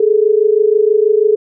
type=tone pair together; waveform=sine; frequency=413.8 / 440 Hz; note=G#4 / A4; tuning=-6 / 0 cents; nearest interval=minor second; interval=106 cents; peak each=-11 dBFS; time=0-1.36 s; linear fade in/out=5 ms; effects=none